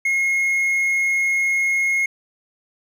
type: tone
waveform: triangle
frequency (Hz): 2157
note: C#7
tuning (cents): -48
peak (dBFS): -15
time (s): 0.05-2.06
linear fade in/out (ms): 5
effects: none